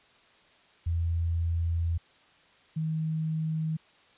sine tone pair in turn, 83.9 / 158.38 Hz, E2 / D#3, +31 / +31 cents, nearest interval major seventh, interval 1100 cents, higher second, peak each -25 / -27 dBFS, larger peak first, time 0.86-1.98 / 2.76-3.77 s, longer first, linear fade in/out 10 ms, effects white hiss -60 dBFS RMS until 4.17 s + resampled to 8000 Hz

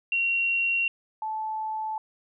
sine tone pair in turn, 2745 / 871.4 Hz, F7 / A5, -31 / -17 cents, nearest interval octave + minor sixth, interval 1986 cents, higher first, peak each -22 / -28 dBFS, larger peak first, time 0.12-0.88 / 1.22-1.98 s, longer neither, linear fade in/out 2 ms, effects none

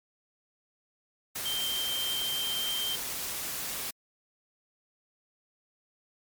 sine tone in noise, 3144 Hz, G7, 4 cents sharp, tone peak -30 dBFS, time 1.45-2.96 s, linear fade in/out 10 ms, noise white, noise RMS -35 dBFS, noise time 1.35-3.91 s, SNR +2 dB, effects MP3 96 kbps

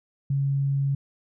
sine tone, 138.6 Hz, C#3, in tune, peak -21 dBFS, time 0.3-0.95 s, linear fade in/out 5 ms, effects none

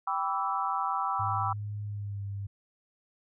sine chord, E minor seventh, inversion first, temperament equal with one note detuned, 784 / 987.8 / 1152.5 / 1318.5 Hz, G5 / B5 / D6 / E6, 0 / 0 / -33 / 0 cents, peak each -33 dBFS, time 0.07-1.53 s, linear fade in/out 5 ms
sine tone with pitch glide, 103.83 to 100 Hz, G#2 to G2, 0 to +35 cents, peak -33 dBFS, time 1.19-2.47 s, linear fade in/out 10 ms, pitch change -65 cents, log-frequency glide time 1.85-2.23 s
effects none

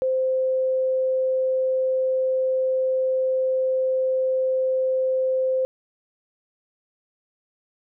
sine tone, 520 Hz, C5, 11 cents flat, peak -19 dBFS, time 0.02-5.65 s, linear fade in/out 0 ms, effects none

